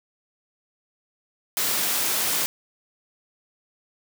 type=high-pass noise; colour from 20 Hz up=white; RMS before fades=-24 dBFS; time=1.57-2.46 s; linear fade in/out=0 ms; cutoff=160 Hz; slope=12 dB/octave; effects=none